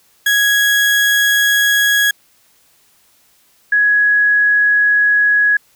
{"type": "tone pair in turn", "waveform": ["35% pulse", "sine"], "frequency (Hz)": [1661.2, 1672.8], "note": ["G#6", "G#6"], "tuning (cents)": [0, 12], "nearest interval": "unison", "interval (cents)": 12, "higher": "second", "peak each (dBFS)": -9, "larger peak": "neither", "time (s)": [[0.26, 2.11], [3.72, 5.57]], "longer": "neither", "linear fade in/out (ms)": 5, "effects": ["white hiss -54 dBFS RMS until 5.75 s"]}